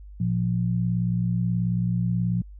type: tone pair together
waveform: sine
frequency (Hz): 117.4 / 175.9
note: A#2 / F3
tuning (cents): +13 / +13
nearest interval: perfect fifth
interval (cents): 700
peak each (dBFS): -24 / -24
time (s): 0.2-2.42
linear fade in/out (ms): 5
effects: added 50 Hz sine -40 dBFS peak until 2.59 s